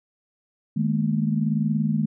sine chord, D# suspended fourth, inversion none, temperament equal with one note detuned, 155.56 / 212.1 / 233.1 Hz, D#3 / G#3 / A#3, 0 / +37 / 0 cents, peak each -24 / -23 / -27 dBFS, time 0.76-2.06 s, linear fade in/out 10 ms, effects none

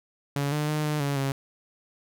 sawtooth tone with pitch steps, 141.8 / 150 / 152.2 / 150.7 / 141.5 / 136.8 Hz, C#3 / D3 / D#3 / D3 / C#3 / C#3, +40 / +37 / -38 / +45 / +36 / -23 cents, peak -21 dBFS, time 0.36-1.32 s, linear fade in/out 2 ms, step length 160 ms, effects none

